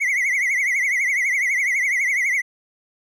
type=tone with vibrato; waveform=triangle; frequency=2093 Hz; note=C7; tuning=in tune; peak=-16 dBFS; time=0-2.42 s; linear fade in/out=20 ms; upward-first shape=triangle; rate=12 Hz; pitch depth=150 cents each way; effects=none